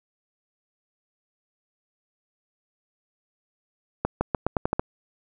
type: accelerating click train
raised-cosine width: 1 ms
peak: -8 dBFS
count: 8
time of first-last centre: 4.05-4.795 s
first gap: 160 ms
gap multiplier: 0.86
effects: none